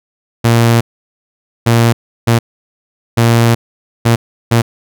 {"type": "tone bursts at uneven times", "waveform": "sawtooth", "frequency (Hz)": 116.54, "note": "A#2", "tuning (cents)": 0, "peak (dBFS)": -3, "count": 6, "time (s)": [[0.44, 0.81], [1.66, 1.93], [2.27, 2.39], [3.17, 3.55], [4.05, 4.16], [4.51, 4.62]], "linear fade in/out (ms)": 10, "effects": []}